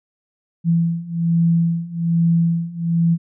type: beating tone pair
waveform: sine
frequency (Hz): 167.1 / 168.3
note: E3 / E3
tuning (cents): +24 / +36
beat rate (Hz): 1.2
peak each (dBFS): -19 / -17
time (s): 0.64-3.18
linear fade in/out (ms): 50
effects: none